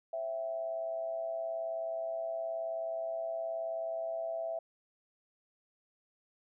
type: tone with amplitude modulation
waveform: sine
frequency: 660 Hz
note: E5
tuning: 2 cents sharp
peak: -31 dBFS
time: 0.13-4.59 s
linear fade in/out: 5 ms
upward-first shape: sine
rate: 119 Hz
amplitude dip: 60%
effects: none